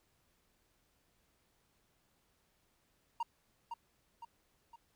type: tone with echo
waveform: triangle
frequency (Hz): 932.3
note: A#5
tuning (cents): 0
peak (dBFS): -31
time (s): 3.2-3.23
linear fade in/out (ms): 5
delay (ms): 510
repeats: 3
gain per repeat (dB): -6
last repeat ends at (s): 4.76
effects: pink hiss -75 dBFS RMS until 4.95 s